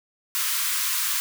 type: high-pass noise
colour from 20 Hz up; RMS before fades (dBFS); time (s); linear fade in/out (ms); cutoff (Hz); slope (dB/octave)
white; -25; 0.35-1.2; 0; 970; 96
effects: none